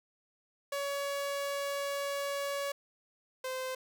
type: tone pair in turn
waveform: sawtooth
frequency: 563 / 517.2 Hz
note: C#5 / C5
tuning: +27 / -20 cents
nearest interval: minor second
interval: 147 cents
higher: first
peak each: -29 / -31 dBFS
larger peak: first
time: 0.72-2.72 / 3.44-3.75 s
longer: first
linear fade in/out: 5 ms
effects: none